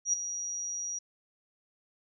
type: tone with ADSR envelope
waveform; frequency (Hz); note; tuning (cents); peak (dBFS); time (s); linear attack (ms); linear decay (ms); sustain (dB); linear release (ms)
sine; 5760; F#8; -47; -22; 0.05-0.99; 83; 7; -11; 8
effects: none